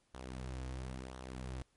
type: tone with flanger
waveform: sawtooth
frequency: 64.1 Hz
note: C2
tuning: 35 cents flat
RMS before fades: -44 dBFS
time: 0.14-1.62 s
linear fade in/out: 0 ms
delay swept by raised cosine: 0.4 to 5.2 ms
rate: 0.97 Hz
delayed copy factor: -0.55
effects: pink hiss -75 dBFS RMS until 1.76 s + MP3 48 kbps